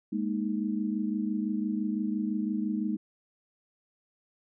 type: chord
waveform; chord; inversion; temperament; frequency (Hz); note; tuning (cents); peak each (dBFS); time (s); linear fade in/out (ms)
sine; Ab suspended second; none; just; 207.7 / 233.6 / 311.5; Ab3 / Bb3 / Eb4; 0 / +4 / +2; -30 / -33 / -33; 0.12-2.97; 10
effects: none